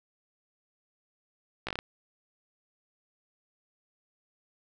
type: slowing click train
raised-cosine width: 0.3 ms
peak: -17 dBFS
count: 6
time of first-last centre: 1.67-1.789 s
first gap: 16 ms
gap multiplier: 1.2
effects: none